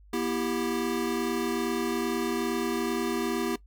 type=chord; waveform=square; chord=E minor; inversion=second; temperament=equal with one note detuned; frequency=241.3 / 329.6 / 392 Hz; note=B3 / E4 / G4; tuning=-40 / 0 / 0 cents; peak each=-32 dBFS; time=0.13-3.56 s; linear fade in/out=5 ms; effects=noise-tail reverb RT60 0.1 s tail -19 dB re dry + added 50 Hz sine -51 dBFS peak until 3.66 s